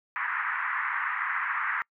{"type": "band-pass noise", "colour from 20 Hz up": "white", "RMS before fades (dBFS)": -30, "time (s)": [0.16, 1.82], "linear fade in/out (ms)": 0, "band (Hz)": [1000, 2000], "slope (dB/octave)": 48, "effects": ["noise-tail reverb RT60 0.1 s tail -26 dB re dry"]}